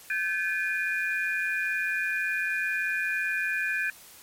sine tone cluster, 1543 / 1721 / 2438 Hz, G6 / A6 / D#7, -28 / -39 / -36 cents, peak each -30 dBFS, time 0.1-3.9 s, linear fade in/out 2 ms, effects white hiss -50 dBFS RMS until 4.22 s + MP3 64 kbps

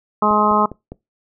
harmonic tone, 210.7 Hz, G#3, 25 cents sharp, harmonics 1 / 2 / 3 / 4 / 5 / 6, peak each -20 / -22 / -23 / -20 / -17 / -19 dBFS, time 0.22-0.66 s, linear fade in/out 5 ms
click train, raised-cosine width 2 ms, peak -18 dBFS, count 4, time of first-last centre 0.31-0.92 s, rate 4.92 Hz
effects noise-tail reverb RT60 0.2 s tail -21 dB re dry

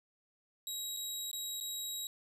20% pulse tone with dropouts, 3836 Hz, A#7, 49 cents sharp, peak -32 dBFS, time 0.67-2.07 s, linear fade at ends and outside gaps 1 ms, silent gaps 0.966-0.97 / 1.314-1.33 / 1.602-1.609 s, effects none

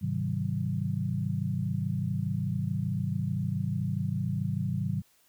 sine chord, Ab dominant seventh, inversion none, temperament equal with one note detuned, 103.83 / 130.81 / 155.56 / 188.88 Hz, Ab2 / C3 / Eb3 / Gb3, 0 / 0 / 0 / +36 cents, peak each -33 dBFS, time 0.01-5.02 s, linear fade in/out 20 ms, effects white hiss -65 dBFS RMS until 5.28 s

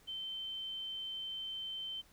sine tone, 3094 Hz, G7, 23 cents flat, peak -39 dBFS, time 0.07-2.02 s, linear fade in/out 20 ms, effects pink hiss -65 dBFS RMS until 2.12 s

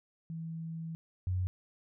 sine tone pair in turn, 163.3 / 91.65 Hz, E3 / F#2, -16 / -16 cents, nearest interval minor seventh, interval 1000 cents, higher first, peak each -37 / -29 dBFS, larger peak second, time 0.3-0.95 / 1.27-1.47 s, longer first, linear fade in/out 0 ms, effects none

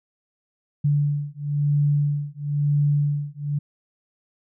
sine beating tone pair, 144.9 / 145.9 Hz, D3 / D3, -23 / -11 cents, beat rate 1 Hz, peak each -22 dBFS, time 0.84-3.59 s, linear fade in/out 10 ms, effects none

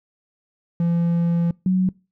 triangle / sine tone pair in turn, 170.2 / 185.58 Hz, F3 / F#3, -44 / +5 cents, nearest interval minor second, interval 149 cents, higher second, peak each -15 dBFS, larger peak neither, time 0.8-1.51 / 1.66-1.89 s, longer first, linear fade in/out 2 ms, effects noise-tail reverb RT60 0.3 s tail -25 dB re dry

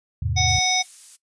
sine chord, E augmented, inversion none, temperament equal, 82.41 / 103.83 / 130.81 Hz, E2 / G#2 / B#2, 0 / 0 / 0 cents, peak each -25 / -25 / -28 dBFS, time 0.22-0.59 s, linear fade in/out 5 ms
harmonic tone, 740 Hz, F#5, in tune, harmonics 1 / 3 / 5 / 7 / 8, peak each -24 / -24 / -24 / -24 / -24 dBFS, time 0.36-0.83 s, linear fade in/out 20 ms
violet noise, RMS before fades -38 dBFS, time 0.47-1.17 s, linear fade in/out 20 ms
effects noise-tail reverb RT60 0.1 s tail -18 dB re dry + resampled to 22050 Hz

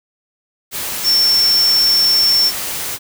sine tone in noise, 5420 Hz, E8, 47 cents sharp, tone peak -10 dBFS, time 1.03-2.52 s, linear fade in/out 50 ms, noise white, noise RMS -23 dBFS, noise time 0.71-2.99 s, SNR +10 dB, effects none

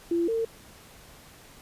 sine tone pair in turn, 340 / 453.8 Hz, F4 / A#4, -46 / -47 cents, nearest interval perfect fourth, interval 499 cents, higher second, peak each -22 / -24 dBFS, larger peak first, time 0.11-0.28 / 0.28-0.45 s, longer neither, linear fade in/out 5 ms, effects pink hiss -51 dBFS RMS until 1.61 s + resampled to 32000 Hz

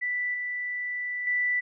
sine tone with level steps, 1975.5 Hz, B6, in tune, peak -26 / -29 / -23 dBFS, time 0.01-1.61 s, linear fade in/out 20 ms, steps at 0.34 / 1.27 s, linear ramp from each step 2 ms, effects none

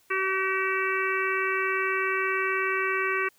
harmonic tone, 381.6 Hz, G4, 47 cents flat, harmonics 1 / 3 / 4 / 5 / 6 / 7, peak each -30 / -30 / -31 / -31 / -32 / -34 dBFS, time 0.1-3.29 s, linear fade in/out 10 ms, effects white hiss -63 dBFS RMS until 3.38 s

